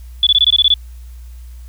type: tone bursts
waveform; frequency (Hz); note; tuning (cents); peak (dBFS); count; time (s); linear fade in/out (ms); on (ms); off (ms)
sine; 3446; A7; -37; -7; 9; 0.23-0.74; 2; 38; 21
effects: added 60 Hz sine -31 dBFS peak until 1.68 s + white hiss -52 dBFS RMS until 1.68 s